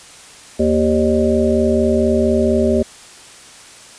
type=harmonic tone with a mistuned harmonic; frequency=77.78 Hz; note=D#2; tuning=in tune; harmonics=1 / 3 / 5 / 7 / 8; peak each=-22 / -16 / -17 / -21 / -19 dBFS; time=0.59-2.83 s; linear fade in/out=10 ms; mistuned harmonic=8; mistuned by=-38 cents; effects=white hiss -40 dBFS RMS until 3.98 s + resampled to 22050 Hz